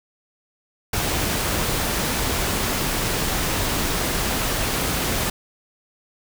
pink noise, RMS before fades -23 dBFS, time 0.93-5.3 s, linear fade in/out 5 ms, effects none

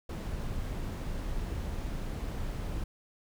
brown noise, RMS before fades -35 dBFS, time 0.09-2.84 s, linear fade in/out 5 ms, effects none

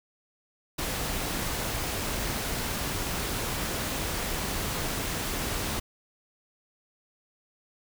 pink noise, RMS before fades -31 dBFS, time 0.78-5.8 s, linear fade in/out 10 ms, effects none

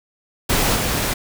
pink noise with level steps, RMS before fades -18 / -21 dBFS, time 0.49-1.14 s, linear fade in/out 10 ms, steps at 0.75 s, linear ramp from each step 20 ms, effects none

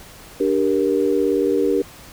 sine chord, G minor, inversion second, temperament just, 294 / 392 / 470.4 Hz, D4 / G4 / Bb4, +2 / 0 / +16 cents, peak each -21 / -19 / -20 dBFS, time 0.4-1.82 s, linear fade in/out 5 ms, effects pink hiss -42 dBFS RMS until 2.12 s

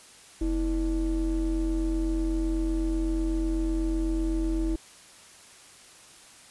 triangle ring-modulated tone, 140 Hz, C#3, 18 cents sharp, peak -19 dBFS, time 0.41-4.76 s, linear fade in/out 5 ms, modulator 184 Hz, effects white hiss -51 dBFS RMS until 6.5 s + resampled to 24000 Hz

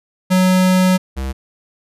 square tone pair in turn, 185 / 66.3 Hz, F#3 / C2, 0 / +23 cents, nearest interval octave + tritone, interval 1777 cents, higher first, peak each -11 / -21 dBFS, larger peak first, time 0.3-0.98 / 1.16-1.33 s, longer first, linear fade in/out 20 ms, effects resampled to 32000 Hz

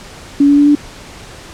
sine tone with pitch steps, 283.7 / 286.5 / 289.3 / 292.2 Hz, C#4 / D4 / D4 / D4, +40 / -43 / -26 / -9 cents, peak -5 dBFS, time 0.4-0.752 s, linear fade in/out 5 ms, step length 88 ms, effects pink hiss -34 dBFS RMS until 1.53 s + low-pass 8000 Hz 12 dB/octave

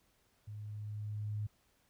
sine tone with level ramp, 105.3 Hz, G#2, 24 cents sharp, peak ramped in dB -43 to -34 dBFS, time 0.47-1.47 s, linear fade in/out 10 ms, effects pink hiss -73 dBFS RMS until 1.89 s

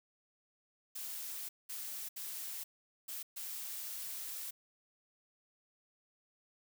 blue noise bursts at uneven times, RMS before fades -43 dBFS, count 5, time 0.95-1.49 / 1.69-2.09 / 2.16-2.64 / 3.08-3.23 / 3.36-4.51 s, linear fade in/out 10 ms, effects none

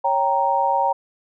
sine chord, G diminished, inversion second, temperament equal, 554.4 / 784 / 932.3 Hz, Db5 / G5 / Bb5, 0 / 0 / 0 cents, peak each -24 / -21 / -19 dBFS, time 0.04-0.93 s, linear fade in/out 10 ms, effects none

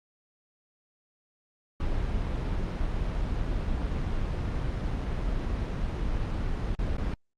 brown noise with dropouts, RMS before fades -29 dBFS, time 1.8-7.14 s, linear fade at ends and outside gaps 2 ms, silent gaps 6.752-6.789 / 6.969-6.981 s, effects low-pass 5000 Hz 12 dB/octave + Opus 48 kbps

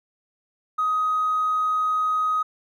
triangle tone with tanh clipping, 1256 Hz, D#6, 16 cents sharp, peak -19 dBFS, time 0.78-2.43 s, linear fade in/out 10 ms, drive 1 dB, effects none

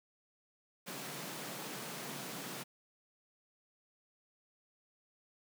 pink high-pass noise, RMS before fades -44 dBFS, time 0.86-2.64 s, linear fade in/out 20 ms, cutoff 130 Hz, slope 96 dB/octave, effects none

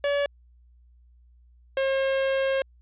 45% pulse tone pair in turn, 570 / 537.6 Hz, C#5 / C5, +48 / +47 cents, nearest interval minor second, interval 101 cents, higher first, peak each -22 dBFS, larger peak neither, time 0.04-0.26 / 1.77-2.62 s, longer second, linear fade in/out 2 ms, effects added 60 Hz sine -53 dBFS peak until 2.81 s + resampled to 8000 Hz

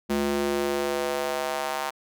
square tone with high-pass filter sweep, 71.1 Hz, C#2, 45 cents sharp, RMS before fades -27 dBFS, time 0.09-1.91 s, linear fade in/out 20 ms, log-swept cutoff 250 to 850 Hz, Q 2, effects none

